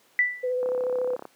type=tone with exponential decay; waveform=sine; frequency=1975.5 Hz; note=B6; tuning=in tune; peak=-15 dBFS; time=0.19-0.52 s; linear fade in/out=1 ms; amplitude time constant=71 ms
type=tone with vibrato; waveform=sine; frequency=502 Hz; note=B4; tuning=28 cents sharp; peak=-23 dBFS; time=0.43-1.16 s; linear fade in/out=10 ms; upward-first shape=sine; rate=14 Hz; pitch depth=19 cents each way
type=click train; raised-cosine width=1 ms; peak=-22 dBFS; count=22; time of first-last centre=0.63-1.253 s; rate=33.7 Hz
effects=pink hiss -60 dBFS RMS until 1.35 s + high-pass 300 Hz 12 dB/octave